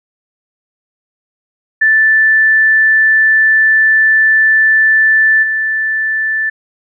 sine tone with level steps, 1760 Hz, A6, in tune, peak -6 / -12 dBFS, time 1.81-6.5 s, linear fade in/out 10 ms, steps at 5.42 s, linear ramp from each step 20 ms, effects none

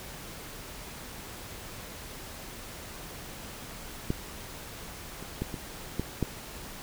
clicks, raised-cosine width 3 ms, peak -14 / -28 / -17 / -21 / -16 / -13 dBFS, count 6, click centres 4.104 / 5.226 / 5.42 / 5.542 / 5.996 / 6.227 s, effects pink hiss -43 dBFS RMS until 6.82 s

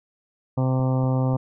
harmonic tone, 129.9 Hz, C3, 12 cents flat, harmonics 1 / 2 / 3 / 4 / 5 / 6 / 7 / 8 / 9, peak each -20 / -26 / -37 / -30 / -36 / -36 / -37 / -41 / -41 dBFS, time 0.57-1.37 s, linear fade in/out 10 ms
clicks, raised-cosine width 5 ms, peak -26 dBFS, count 3, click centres 0.8 / 1.04 / 1.339 s
effects none

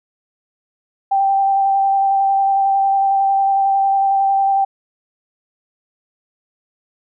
sine tone with vibrato, 784 Hz, G5, in tune, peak -12 dBFS, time 1.11-4.65 s, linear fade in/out 10 ms, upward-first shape square, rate 11 Hz, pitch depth 10 cents each way, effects none

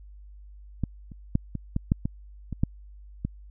clicks, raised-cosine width 5 ms, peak -13 / -29 / -9 / -18 / -13 / -8 / -14 / -20 / -9 / -15 dBFS, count 10, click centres 0.837 / 1.118 / 1.354 / 1.553 / 1.764 / 1.919 / 2.055 / 2.527 / 2.635 / 3.25 s, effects added 50 Hz sine -44 dBFS peak until 3.5 s

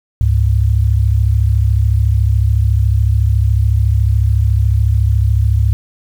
sine tone pair together, 69.93 / 103.83 Hz, C#2 / G#2, +16 / 0 cents, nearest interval perfect fifth, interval 684 cents, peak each -12 dBFS, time 0.21-5.73 s, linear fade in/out 0 ms, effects 7-bit

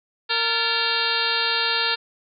harmonic tone with a mistuned harmonic, 460.9 Hz, A#4, 20 cents flat, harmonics 1 / 2 / 3 / 4 / 5 / 6 / 7 / 8 / 9 / 10, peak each -33 / -30 / -28 / -28 / -33 / -28 / -31 / -27 / -27 / -30 dBFS, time 0.29-1.96 s, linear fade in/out 20 ms, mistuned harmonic 4, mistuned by -100 cents, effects none

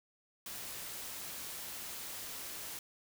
white noise, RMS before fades -44 dBFS, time 0.46-2.79 s, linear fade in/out 2 ms, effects none

